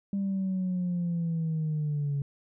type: linear sweep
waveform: sine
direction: down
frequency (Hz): 199.2 to 139.7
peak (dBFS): -25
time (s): 0.13-2.22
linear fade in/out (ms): 2
effects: tanh soft clip ceiling -24 dBFS